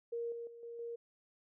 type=tone with level steps; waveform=sine; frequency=468.2 Hz; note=A#4; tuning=8 cents sharp; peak=-36 / -41 / -50 / -44 / -40 dBFS; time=0.12-0.96 s; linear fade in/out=10 ms; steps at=0.32 / 0.47 / 0.63 / 0.79 s; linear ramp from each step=2 ms; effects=none